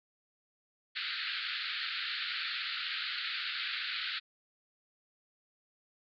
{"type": "band-pass noise", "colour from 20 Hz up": "white", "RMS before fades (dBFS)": -37, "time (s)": [0.95, 4.2], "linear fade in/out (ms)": 20, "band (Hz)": [1300, 4500], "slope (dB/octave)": 96, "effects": []}